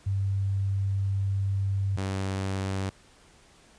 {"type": "tone pair in turn", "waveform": ["sine", "sawtooth"], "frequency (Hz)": [98, 96.26], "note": ["G2", "G2"], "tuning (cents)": [0, -31], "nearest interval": "unison", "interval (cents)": 31, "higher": "first", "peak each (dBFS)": -24, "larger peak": "neither", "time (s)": [[0.06, 1.97], [1.97, 2.9]], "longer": "first", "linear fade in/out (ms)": 10, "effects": ["pink hiss -57 dBFS RMS until 3.78 s", "resampled to 22050 Hz"]}